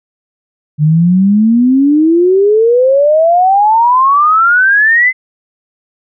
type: exponential sweep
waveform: sine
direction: up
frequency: 146.83 to 2069 Hz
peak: -5 dBFS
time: 0.78-5.13 s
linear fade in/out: 50 ms
effects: none